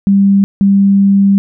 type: tone pair in turn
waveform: sine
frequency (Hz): 197.7 / 197.7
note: G3 / G3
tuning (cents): +15 / +15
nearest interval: unison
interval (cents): 0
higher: neither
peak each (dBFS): -5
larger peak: neither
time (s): 0.07-0.44 / 0.61-1.38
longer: second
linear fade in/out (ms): 0
effects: none